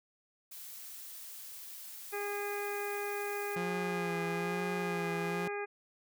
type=noise; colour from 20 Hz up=blue; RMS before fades=-47 dBFS; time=0.51-3.56 s; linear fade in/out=10 ms
type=harmonic tone; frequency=408.6 Hz; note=G#4; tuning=28 cents flat; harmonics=1 / 2 / 3 / 4 / 5 / 6; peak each=-37 / -42 / -46 / -44 / -47 / -45 dBFS; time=2.12-5.66 s; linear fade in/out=20 ms
type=tone with vibrato; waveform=sawtooth; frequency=174.61 Hz; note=F3; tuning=in tune; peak=-32 dBFS; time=3.56-5.48 s; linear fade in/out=5 ms; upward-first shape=sine; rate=1.1 Hz; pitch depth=48 cents each way
effects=none